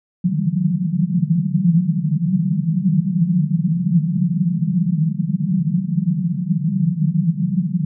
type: band-pass noise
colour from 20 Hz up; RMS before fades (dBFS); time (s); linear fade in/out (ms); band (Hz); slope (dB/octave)
white; -18; 0.24-7.85; 5; 150 to 190; 96
effects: none